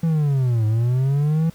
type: linear two-way sweep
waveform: triangle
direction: down then up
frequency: 167.8 to 106.5 to 165.8 Hz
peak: -14 dBFS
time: 0.03-1.5 s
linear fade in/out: 5 ms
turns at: 0.66 s
effects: pink hiss -50 dBFS RMS until 1.54 s